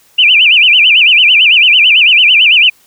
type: tone with vibrato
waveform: sine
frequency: 2681 Hz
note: E7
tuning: 29 cents sharp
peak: -3 dBFS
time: 0.18-2.7 s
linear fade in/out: 10 ms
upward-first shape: sine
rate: 9 Hz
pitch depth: 230 cents each way
effects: white hiss -48 dBFS RMS until 2.86 s